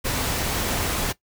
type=noise; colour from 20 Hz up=pink; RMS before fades=-25 dBFS; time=0.04-1.13 s; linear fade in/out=20 ms; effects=noise-tail reverb RT60 0.1 s tail -17 dB re dry